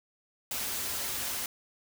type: noise with comb filter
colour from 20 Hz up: white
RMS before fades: -34 dBFS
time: 0.51-1.46 s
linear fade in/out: 2 ms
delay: 6.3 ms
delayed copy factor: -0.5
effects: none